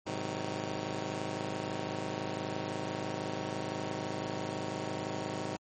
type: chord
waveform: 10% pulse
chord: Ab dominant seventh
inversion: none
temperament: just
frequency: 103.83 / 129.78 / 155.74 / 186.89 Hz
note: Ab2 / C3 / Eb3 / Gb3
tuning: 0 / -14 / +2 / +18 cents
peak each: -33 dBFS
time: 0.06-5.57 s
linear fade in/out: 10 ms
effects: MP3 32 kbps